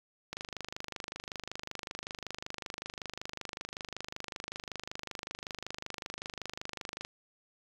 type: click train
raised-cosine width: 0.2 ms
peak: -21 dBFS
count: 171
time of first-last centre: 0.33-7.049 s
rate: 25.3 Hz
effects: 8-bit